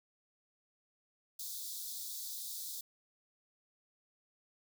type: high-pass noise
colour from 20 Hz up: white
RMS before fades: -43 dBFS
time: 1.39-2.81 s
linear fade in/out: 5 ms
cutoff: 3500 Hz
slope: 96 dB/octave
effects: none